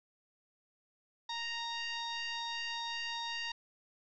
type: tone with frequency modulation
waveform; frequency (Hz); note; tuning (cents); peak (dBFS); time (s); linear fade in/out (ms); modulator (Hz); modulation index
sine; 932.3; A#5; 0; -36; 1.29-3.52; 5; 931; 4.3
effects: none